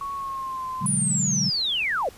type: tone with pitch glide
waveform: sine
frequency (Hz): 1110 to 1035.7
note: C#6 to C6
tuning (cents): +2 to -18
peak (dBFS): -28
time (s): 0.01-0.86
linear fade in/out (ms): 2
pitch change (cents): -120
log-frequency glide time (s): 0.13-0.65
type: chord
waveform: sine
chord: G# half-diminished seventh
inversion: first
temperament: equal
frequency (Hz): 123.47 / 146.83 / 185 / 207.7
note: B2 / D3 / F#3 / G#3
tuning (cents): 0 / 0 / 0 / 0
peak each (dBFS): -33 / -28 / -28 / -30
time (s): 0.81-1.5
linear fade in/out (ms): 10
type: linear sweep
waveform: sine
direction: down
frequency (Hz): 9956 to 442.6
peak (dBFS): -22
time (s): 0.86-2.09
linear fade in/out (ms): 2
effects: pink hiss -48 dBFS RMS until 2.17 s + resampled to 32000 Hz